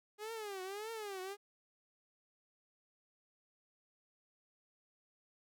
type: tone with vibrato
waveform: sawtooth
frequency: 410.9 Hz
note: G#4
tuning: 18 cents flat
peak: -38 dBFS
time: 0.18-1.37 s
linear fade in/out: 50 ms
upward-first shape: triangle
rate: 1.7 Hz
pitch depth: 200 cents each way
effects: none